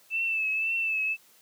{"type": "tone with vibrato", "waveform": "sine", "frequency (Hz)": 2637, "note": "E7", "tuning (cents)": 0, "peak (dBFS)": -25, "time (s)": [0.1, 1.17], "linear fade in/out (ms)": 50, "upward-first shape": "triangle", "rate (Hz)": 1.9, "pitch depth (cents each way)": 51, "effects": ["white hiss -59 dBFS RMS until 1.41 s", "high-pass 150 Hz 12 dB/octave"]}